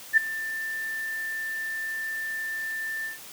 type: tone with ADSR envelope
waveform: sine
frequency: 1779 Hz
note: A6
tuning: 19 cents sharp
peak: -12 dBFS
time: 0.13-3.19 s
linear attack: 43 ms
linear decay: 8 ms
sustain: -17 dB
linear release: 140 ms
effects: white hiss -44 dBFS RMS until 3.32 s + high-pass 100 Hz 12 dB/octave